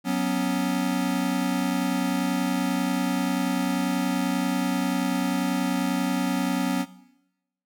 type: chord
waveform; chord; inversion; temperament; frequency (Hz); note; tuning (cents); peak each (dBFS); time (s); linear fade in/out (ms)
square; F# suspended fourth; none; equal; 185 / 246.9 / 277.2; F#3 / B3 / C#4; 0 / 0 / 0; -28; 0.04-6.86; 50
effects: noise-tail reverb RT60 0.9 s tail -18 dB re dry